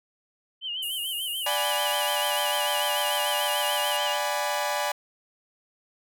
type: tone with vibrato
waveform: sine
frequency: 2976 Hz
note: F#7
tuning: 9 cents sharp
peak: -29 dBFS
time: 0.61-4.19 s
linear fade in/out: 50 ms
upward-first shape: sine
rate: 6.8 Hz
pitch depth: 96 cents each way
type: band-pass noise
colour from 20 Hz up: white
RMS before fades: -37 dBFS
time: 0.82-3.97 s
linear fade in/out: 10 ms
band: 8900 to 13000 Hz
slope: 48 dB/octave
type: chord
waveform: sawtooth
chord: G# half-diminished seventh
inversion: second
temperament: equal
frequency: 587.3 / 740 / 830.6 / 987.8 Hz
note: D5 / F#5 / G#5 / B5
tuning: 0 / 0 / 0 / 0 cents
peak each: -26 / -31 / -26 / -28 dBFS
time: 1.46-4.92 s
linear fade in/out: 5 ms
effects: none